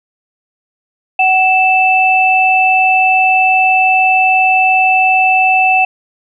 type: tone pair together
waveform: sine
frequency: 752.9 / 2643 Hz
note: F#5 / E7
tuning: +30 / +4 cents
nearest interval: octave + minor seventh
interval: 2174 cents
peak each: -10 dBFS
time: 1.19-5.85 s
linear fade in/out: 5 ms
effects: none